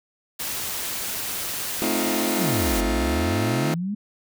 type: noise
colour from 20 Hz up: white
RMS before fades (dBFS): -29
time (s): 0.39-2.81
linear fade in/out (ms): 10
type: chord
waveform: sawtooth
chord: F dominant seventh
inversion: first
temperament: just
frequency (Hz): 218.3 / 261.9 / 314.3 / 349.2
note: A3 / C4 / Eb4 / F4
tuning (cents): -13 / +2 / +18 / 0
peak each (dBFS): -24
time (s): 1.82-3.74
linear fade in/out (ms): 0
type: exponential two-way sweep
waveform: sine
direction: down then up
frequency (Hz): 214.7 to 46.25 to 214.7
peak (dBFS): -24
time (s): 2.38-3.95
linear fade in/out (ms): 10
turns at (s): 2.79
effects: none